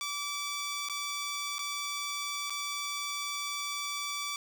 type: tone with dropouts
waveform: 10% pulse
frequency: 1156 Hz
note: D6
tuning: 28 cents flat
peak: -25 dBFS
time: 0.01-4.36 s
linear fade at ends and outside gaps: 1 ms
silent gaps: 0.887-0.897 / 1.583-1.591 / 2.498-2.504 s
effects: 11-bit